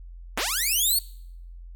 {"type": "linear sweep", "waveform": "5% pulse", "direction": "up", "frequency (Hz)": [168.4, 4519], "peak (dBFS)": -13, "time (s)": [0.37, 0.99], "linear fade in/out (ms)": 5, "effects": ["noise-tail reverb RT60 0.7 s tail -22 dB re dry", "added 43 Hz sine -39 dBFS peak until 1.75 s"]}